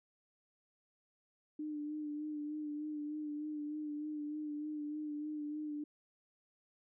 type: tone with vibrato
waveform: sine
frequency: 300 Hz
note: D4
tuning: 37 cents sharp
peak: -38 dBFS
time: 1.59-5.84 s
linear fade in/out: 5 ms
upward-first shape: sine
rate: 3.3 Hz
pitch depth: 30 cents each way
effects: none